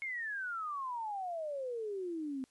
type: exponential sweep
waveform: sine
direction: down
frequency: 2188 to 255.9 Hz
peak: -36 dBFS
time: 0.02-2.44 s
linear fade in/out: 0 ms
effects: white hiss -71 dBFS RMS until 2.5 s + resampled to 24000 Hz